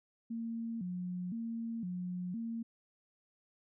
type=tone with vibrato; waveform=sine; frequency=203 Hz; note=G#3; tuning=39 cents flat; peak=-36 dBFS; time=0.3-2.63 s; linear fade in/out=10 ms; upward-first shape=square; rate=0.98 Hz; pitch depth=210 cents each way; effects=none